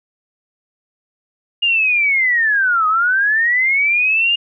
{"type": "linear two-way sweep", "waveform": "sine", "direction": "down then up", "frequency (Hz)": [2848, 1241, 2848], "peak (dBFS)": -12, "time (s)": [1.62, 4.36], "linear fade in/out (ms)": 10, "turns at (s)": 2.87, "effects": []}